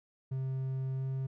triangle tone with pitch glide, 132.2 to 132.97 Hz, C3 to C3, +18 to +28 cents, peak -30 dBFS, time 0.31-1.27 s, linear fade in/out 10 ms, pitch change +10 cents, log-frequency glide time 0.95-1.04 s, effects none

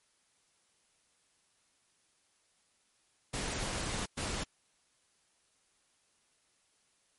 pink noise bursts at uneven times, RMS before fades -36 dBFS, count 2, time 3.33-4.06 / 4.17-4.44 s, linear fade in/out 10 ms, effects white hiss -72 dBFS RMS until 7.18 s + MP3 48 kbps

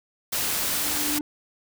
white noise, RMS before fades -26 dBFS, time 0.32-1.19 s, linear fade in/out 10 ms
triangle tone with exponential growth, 296.3 Hz, D4, 15 cents sharp, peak -23 dBFS, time 0.33-1.21 s, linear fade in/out 1 ms, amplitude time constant 190 ms
effects none

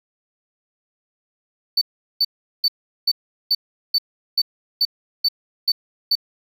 triangle tone bursts, 4524 Hz, C#8, 34 cents sharp, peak -13 dBFS, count 11, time 1.77-6.154 s, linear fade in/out 5 ms, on 44 ms, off 390 ms, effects none

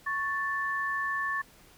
sine tone pair together, 1107 / 1760 Hz, C#6 / A6, -3 / 0 cents, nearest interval minor sixth, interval 803 cents, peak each -32 / -30 dBFS, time 0.06-1.42 s, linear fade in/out 10 ms, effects pink hiss -57 dBFS RMS until 1.77 s

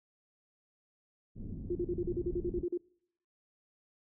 pink low-pass noise, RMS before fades -41 dBFS, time 1.35-2.66 s, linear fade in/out 50 ms, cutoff 300 Hz, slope 24 dB/octave
sine tone bursts, 351.8 Hz, F4, 13 cents sharp, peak -30 dBFS, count 12, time 1.7-2.776 s, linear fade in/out 5 ms, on 53 ms, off 40 ms
effects noise-tail reverb RT60 0.7 s tail -24 dB re dry

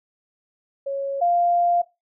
sine tone pair in turn, 552 / 697.1 Hz, C#5 / F5, -7 / -3 cents, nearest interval major third, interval 404 cents, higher second, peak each -23 / -16 dBFS, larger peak second, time 0.86-1.21 / 1.21-1.82 s, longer second, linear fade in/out 10 ms, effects noise-tail reverb RT60 0.2 s tail -17 dB re dry

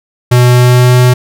square tone with pitch glide, 123.47 to 124.98 Hz, B2 to B2, 0 to +21 cents, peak -4 dBFS, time 0.31-1.14 s, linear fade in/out 10 ms, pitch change +21 cents, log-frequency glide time 0.5-0.99 s, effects none

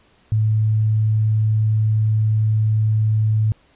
sine tone, 108.6 Hz, A2, 22 cents flat, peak -14 dBFS, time 0.32-3.52 s, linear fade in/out 0 ms, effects pink hiss -56 dBFS RMS until 3.75 s + resampled to 8000 Hz

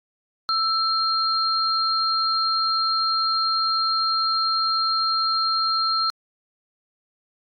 sine tone pair together, 1324 / 4203 Hz, E6 / C8, +7 / +7 cents, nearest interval octave + minor sixth, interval 2000 cents, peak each -22 dBFS, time 0.49-6.1 s, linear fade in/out 0 ms, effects AAC 48 kbps

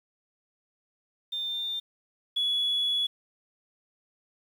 sine tone pair in turn, 3599 / 3389 Hz, A7 / G#7, +38 / +34 cents, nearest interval minor second, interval 104 cents, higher first, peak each -29 / -23 dBFS, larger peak second, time 1.32-1.8 / 2.36-3.07 s, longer second, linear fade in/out 10 ms, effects tanh soft clip ceiling -20 dBFS + 9-bit

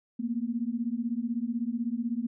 sine beating tone pair, 227.1 / 243.1 Hz, A#3 / B3, -45 / -27 cents, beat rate 16 Hz, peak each -31 / -31 dBFS, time 0.19-2.27 s, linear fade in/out 10 ms, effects none

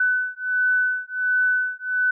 sine beating tone pair, 1500 / 1501.4 Hz, F#6 / F#6, +23 / +25 cents, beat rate 1.4 Hz, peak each -22 / -22 dBFS, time 0-2.11 s, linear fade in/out 5 ms, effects none

